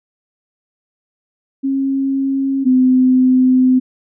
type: tone pair in turn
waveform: sine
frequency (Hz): 271 / 256.2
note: C#4 / C4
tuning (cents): -39 / -36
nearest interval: minor second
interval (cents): 97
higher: first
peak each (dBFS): -14 / -8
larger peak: second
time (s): 1.63-2.65 / 2.65-3.8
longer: second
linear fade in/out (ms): 20
effects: none

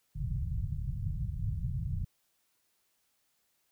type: low-pass noise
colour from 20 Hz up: white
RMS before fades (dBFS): -34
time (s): 0.15-2.05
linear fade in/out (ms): 10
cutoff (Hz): 150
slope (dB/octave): 48
effects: white hiss -75 dBFS RMS until 3.71 s

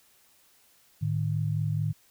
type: tone pair together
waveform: sine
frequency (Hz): 107.6 / 152.17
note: A2 / D#3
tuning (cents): -38 / -38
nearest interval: tritone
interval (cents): 600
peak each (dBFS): -28 / -28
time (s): 1.01-1.93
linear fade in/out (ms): 20
effects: white hiss -62 dBFS RMS until 2.1 s

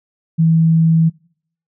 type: tone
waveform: sine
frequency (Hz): 162.8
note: E3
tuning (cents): -21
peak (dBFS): -9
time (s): 0.38-1.1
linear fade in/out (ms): 20
effects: noise-tail reverb RT60 0.6 s tail -25 dB re dry

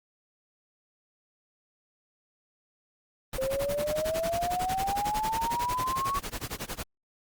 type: noise with tremolo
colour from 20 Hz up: pink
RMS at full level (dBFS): -33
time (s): 3.33-6.83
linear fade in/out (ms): 2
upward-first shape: sine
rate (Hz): 11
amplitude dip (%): 95
type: exponential sweep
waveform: sine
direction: up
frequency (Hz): 523.3 to 1127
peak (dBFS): -27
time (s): 3.38-6.19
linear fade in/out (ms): 5
effects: Opus 32 kbps

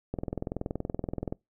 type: click train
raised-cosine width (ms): 2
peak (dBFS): -18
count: 26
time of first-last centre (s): 0.14-1.325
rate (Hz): 21.1
effects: noise-tail reverb RT60 0.2 s tail -25 dB re dry

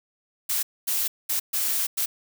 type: noise bursts at uneven times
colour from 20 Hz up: blue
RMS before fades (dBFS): -25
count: 5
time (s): 0.49-0.63 / 0.87-1.08 / 1.29-1.4 / 1.53-1.87 / 1.97-2.06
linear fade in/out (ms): 10
effects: none

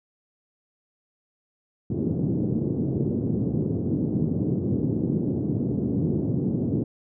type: band-pass noise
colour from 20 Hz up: pink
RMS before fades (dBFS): -25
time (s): 1.9-6.84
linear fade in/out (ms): 5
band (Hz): 110 to 360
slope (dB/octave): 24
effects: none

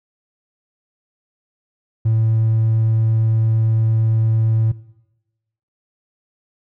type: tone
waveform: triangle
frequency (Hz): 111.4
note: A2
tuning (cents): +22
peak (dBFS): -10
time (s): 2.05-4.72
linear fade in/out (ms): 10
effects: noise-tail reverb RT60 1.0 s tail -22 dB re dry + tanh soft clip ceiling -8 dBFS

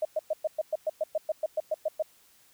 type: tone bursts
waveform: sine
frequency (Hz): 624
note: D#5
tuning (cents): +5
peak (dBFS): -24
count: 15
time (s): 0.02-2.025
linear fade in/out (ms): 5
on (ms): 31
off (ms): 110
effects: white hiss -61 dBFS RMS until 2.53 s

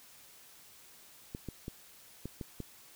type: clicks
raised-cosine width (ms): 3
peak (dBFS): -26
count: 6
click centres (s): 1.349 / 1.487 / 1.681 / 2.256 / 2.412 / 2.603
effects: white hiss -57 dBFS RMS until 2.95 s

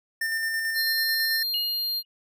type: tone with tremolo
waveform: square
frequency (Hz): 1800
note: A6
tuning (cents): +39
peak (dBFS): -25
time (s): 0.21-1.43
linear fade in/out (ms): 5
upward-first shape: square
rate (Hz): 9.1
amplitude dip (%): 25
type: tone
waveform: square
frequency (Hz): 4200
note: C8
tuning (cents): +6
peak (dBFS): -26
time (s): 0.74-2.03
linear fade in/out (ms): 50
type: tone with exponential decay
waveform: sine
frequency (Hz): 2886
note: F#7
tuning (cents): -44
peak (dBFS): -25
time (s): 1.54-2.05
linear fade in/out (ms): 1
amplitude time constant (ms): 110
effects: none

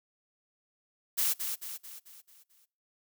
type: noise with echo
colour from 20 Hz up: blue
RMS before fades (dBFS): -28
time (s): 1.17-1.34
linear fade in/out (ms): 20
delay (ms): 220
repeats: 6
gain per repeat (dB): -6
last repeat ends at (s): 2.66
effects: noise-tail reverb RT60 0.5 s tail -25 dB re dry

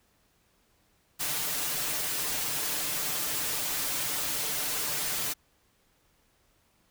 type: noise with comb filter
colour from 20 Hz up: white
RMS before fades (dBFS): -31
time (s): 1.19-5.34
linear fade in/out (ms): 20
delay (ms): 6.7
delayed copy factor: +0.9
effects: pink hiss -68 dBFS RMS until 6.9 s

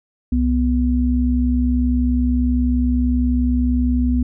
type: tone pair together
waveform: sine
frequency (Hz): 65.4 / 246.9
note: C2 / B3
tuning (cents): 0 / 0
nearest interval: octave + major seventh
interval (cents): 2300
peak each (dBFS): -17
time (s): 0.32-4.23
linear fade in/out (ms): 5
effects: none

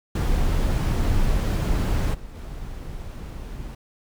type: noise with level steps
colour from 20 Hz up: brown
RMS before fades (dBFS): -21 / -38 / -34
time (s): 0.15-3.75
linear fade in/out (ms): 5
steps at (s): 2.13 / 2.34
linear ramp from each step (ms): 20
effects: none

